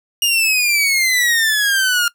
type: exponential sweep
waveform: sawtooth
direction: down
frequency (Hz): 2862 to 1402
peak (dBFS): -10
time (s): 0.22-2.08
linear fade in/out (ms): 2
effects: noise-tail reverb RT60 0.1 s tail -20 dB re dry